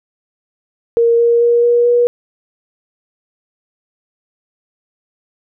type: tone with pitch steps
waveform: sine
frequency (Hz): 466.2 / 470 / 473.8 / 477.6 / 481.5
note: A#4 / A#4 / A#4 / A#4 / B4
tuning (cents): 0 / +14 / +28 / +42 / -44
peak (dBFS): -8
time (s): 0.97-2.07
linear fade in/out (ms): 0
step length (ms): 220
effects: none